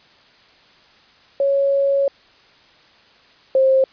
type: tone pair in turn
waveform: sine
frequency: 554.4 / 530.1 Hz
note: C#5 / C5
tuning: 0 / +23 cents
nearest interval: minor second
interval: 77 cents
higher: first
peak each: -14 / -11 dBFS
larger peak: second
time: 1.4-2.08 / 3.55-3.84 s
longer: first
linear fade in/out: 2 ms
effects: white hiss -51 dBFS RMS until 3.92 s + resampled to 11025 Hz